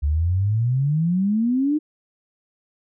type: exponential sweep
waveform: sine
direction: up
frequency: 69.9 to 311.1 Hz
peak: -17 dBFS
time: 0.02-1.79 s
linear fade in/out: 20 ms
effects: none